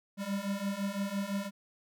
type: beating tone pair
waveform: square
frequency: 195.5 / 201.4 Hz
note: G3 / G3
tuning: -4 / +47 cents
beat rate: 5.9 Hz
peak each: -37 / -35 dBFS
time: 0.17-1.51 s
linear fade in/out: 50 ms
effects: none